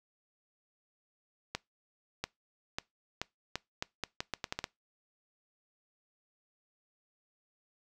accelerating click train, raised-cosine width 0.2 ms, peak -16 dBFS, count 13, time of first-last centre 1.55-4.642 s, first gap 690 ms, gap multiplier 0.79, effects noise-tail reverb RT60 0.2 s tail -23 dB re dry

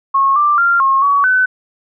sine tone with pitch steps, 1091 / 1180 / 1388 / 1080 / 1129 / 1510 Hz, C#6 / D6 / F6 / C#6 / C#6 / F#6, -28 / +8 / -11 / -45 / +31 / +35 cents, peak -9 dBFS, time 0.14-1.46 s, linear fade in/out 10 ms, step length 220 ms, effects none

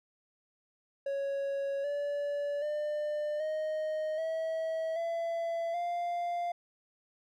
triangle tone with pitch steps, 554.4 / 575.9 / 598.3 / 621.6 / 645.7 / 670.8 / 696.9 Hz, C#5 / D5 / D5 / D#5 / E5 / E5 / F5, 0 / -34 / +32 / -2 / -36 / +30 / -4 cents, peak -29 dBFS, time 1.06-6.52 s, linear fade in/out 5 ms, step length 780 ms, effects none

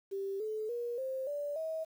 sine tone with pitch steps, 392 / 432.4 / 477.1 / 526.3 / 580.6 / 640.5 Hz, G4 / A4 / A#4 / C5 / D5 / E5, 0 / -30 / +40 / +10 / -20 / -50 cents, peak -34 dBFS, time 0.11-1.85 s, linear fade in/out 20 ms, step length 290 ms, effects 10-bit

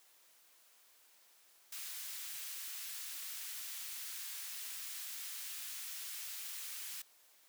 white high-pass noise, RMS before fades -45 dBFS, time 1.72-7.02 s, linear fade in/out 5 ms, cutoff 1700 Hz, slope 12 dB/octave, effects white hiss -66 dBFS RMS until 7.48 s + high-pass 400 Hz 12 dB/octave

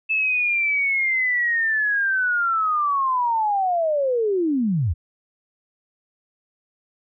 sine linear sweep, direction down, 2628 to 69.7 Hz, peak -18 dBFS, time 0.09-4.94 s, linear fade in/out 20 ms, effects none

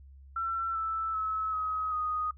sine tone with pitch steps, 1346 / 1319.8 / 1294.2 / 1269 / 1244.3 Hz, E6 / E6 / E6 / D#6 / D#6, +36 / +2 / -32 / +34 / 0 cents, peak -29 dBFS, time 0.36-2.31 s, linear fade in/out 5 ms, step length 390 ms, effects noise-tail reverb RT60 0.1 s tail -17 dB re dry + added 68 Hz sine -49 dBFS peak until 2.37 s

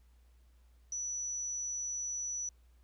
sine tone, 5920 Hz, F#8, in tune, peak -35 dBFS, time 0.92-2.49 s, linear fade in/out 2 ms, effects added 60 Hz sine -60 dBFS peak until 2.83 s + pink hiss -75 dBFS RMS until 2.83 s

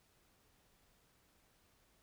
silence, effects pink hiss -72 dBFS RMS until 2.02 s

